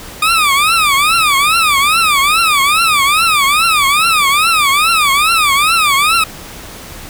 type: tone with vibrato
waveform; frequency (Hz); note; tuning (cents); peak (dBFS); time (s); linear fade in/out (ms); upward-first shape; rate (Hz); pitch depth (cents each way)
20% pulse; 1218; D#6; -37; -4; 0.22-6.24; 5; triangle; 2.4; 220
effects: pink hiss -31 dBFS RMS until 7.09 s